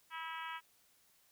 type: harmonic tone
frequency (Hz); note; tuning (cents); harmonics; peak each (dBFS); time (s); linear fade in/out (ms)
324.7; E4; -26; 3 / 4 / 5 / 6 / 7 / 8 / 9 / 10; -45 / -47 / -49 / -51 / -52 / -53 / -54 / -55; 0.1-0.61; 50
effects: white hiss -70 dBFS RMS until 1.31 s